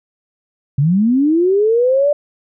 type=linear sweep; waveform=sine; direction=up; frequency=130.81 to 594 Hz; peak=-10 dBFS; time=0.78-2.13 s; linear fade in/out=5 ms; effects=none